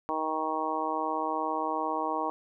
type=harmonic tone; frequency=157.4 Hz; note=D#3; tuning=20 cents sharp; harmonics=2 / 3 / 4 / 5 / 6 / 7; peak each=-36 / -37 / -37 / -34 / -33 / -34 dBFS; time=0.09-2.3 s; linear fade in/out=0 ms; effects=none